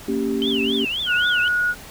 sine chord, G diminished, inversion first, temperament equal with one note detuned, 229.9 / 277.2 / 392 Hz, Bb3 / Db4 / G4, -24 / 0 / 0 cents, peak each -24 dBFS, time 0.08-0.85 s, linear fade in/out 5 ms
sine tone with vibrato, 3032 Hz, F#7, 42 cents sharp, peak -22 dBFS, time 0.42-1.48 s, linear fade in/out 0 ms, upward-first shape triangle, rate 3.8 Hz, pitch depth 300 cents each way
sine tone, 1452 Hz, F#6, 33 cents flat, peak -17 dBFS, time 1.06-1.75 s, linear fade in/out 50 ms
effects pink hiss -40 dBFS RMS until 1.9 s

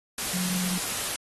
sine tone in noise, 181.7 Hz, F#3, 31 cents flat, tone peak -29 dBFS, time 0.34-0.78 s, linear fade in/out 2 ms, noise white, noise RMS -30 dBFS, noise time 0.18-1.16 s, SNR -2 dB, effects AAC 32 kbps

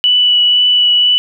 sine tone with vibrato, 2958 Hz, F#7, 1 cent flat, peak -7 dBFS, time 0.04-1.18 s, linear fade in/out 0 ms, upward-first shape triangle, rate 2 Hz, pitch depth 12 cents each way, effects none

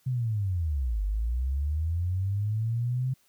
sine linear two-way sweep, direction down then up, 131.7 to 48.08 to 131.7 Hz, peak -25 dBFS, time 0.06-3.14 s, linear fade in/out 10 ms, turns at 1.03 s, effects white hiss -66 dBFS RMS until 3.28 s

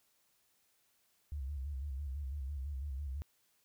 sine tone with vibrato, 69.4 Hz, C#2, 3 cents sharp, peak -37 dBFS, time 1.32-3.22 s, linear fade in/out 0 ms, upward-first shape square, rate 6 Hz, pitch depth 93 cents each way, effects white hiss -74 dBFS RMS until 3.64 s

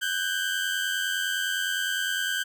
30% pulse tone pair together, 1510.2 / 1600 Hz, F#6 / G6, +35 / +35 cents, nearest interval minor second, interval 100 cents, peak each -26 dBFS, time 0.01-2.44 s, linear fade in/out 20 ms, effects none

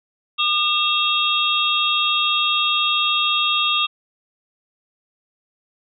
sine tone cluster, 1207 / 2705 / 3297 / 3685 Hz, D6 / E7 / G#7 / A#7, +47 / +44 / -13 / -21 cents, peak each -22 dBFS, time 0.38-3.87 s, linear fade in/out 20 ms, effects none

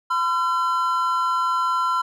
triangle tone pair together, 1015 / 1359.5 Hz, B5 / F6, +47 / -47 cents, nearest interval perfect fourth, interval 506 cents, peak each -20 dBFS, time 0.1-2.02 s, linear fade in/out 10 ms, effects none

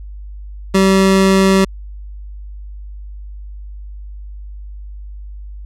25% pulse tone, 192.2 Hz, G3, 34 cents flat, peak -5 dBFS, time 0.74-1.65 s, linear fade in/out 10 ms, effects added 50 Hz sine -28 dBFS peak until 5.65 s + low-pass 10000 Hz 12 dB/octave

